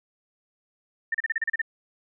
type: tone bursts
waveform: sine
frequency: 1805 Hz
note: A6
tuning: 44 cents sharp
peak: -22 dBFS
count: 9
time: 1.12-1.617 s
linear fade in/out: 5 ms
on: 25 ms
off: 34 ms
effects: none